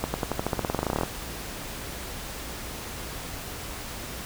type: accelerating click train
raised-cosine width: 1 ms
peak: -11 dBFS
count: 20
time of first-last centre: 0.04-1.034 s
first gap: 100 ms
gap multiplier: 0.92
effects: added 60 Hz sine -44 dBFS peak until 4.25 s + pink hiss -37 dBFS RMS until 4.25 s